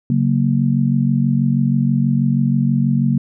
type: chord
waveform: sine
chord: F# major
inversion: second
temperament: just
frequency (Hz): 138.75 / 185 / 231.2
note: C#3 / F#3 / A#3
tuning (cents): +2 / 0 / -14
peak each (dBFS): -16 / -20 / -17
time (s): 0.1-3.18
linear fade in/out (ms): 2
effects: none